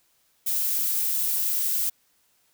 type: noise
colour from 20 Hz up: violet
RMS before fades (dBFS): -25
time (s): 0.46-1.9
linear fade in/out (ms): 10
effects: white hiss -66 dBFS RMS until 2.53 s